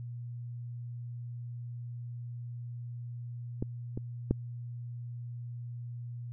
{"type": "clicks", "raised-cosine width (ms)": 3, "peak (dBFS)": [-19, -23, -13], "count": 3, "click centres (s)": [3.625, 3.975, 4.31], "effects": ["added 120 Hz sine -38 dBFS peak until 6.32 s"]}